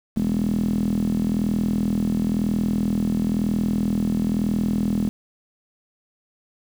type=tone with band-pass filter; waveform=sawtooth; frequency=41 Hz; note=E1; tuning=9 cents flat; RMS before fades=-22 dBFS; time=0.16-5.09 s; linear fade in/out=0 ms; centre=220 Hz; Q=8.6; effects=7-bit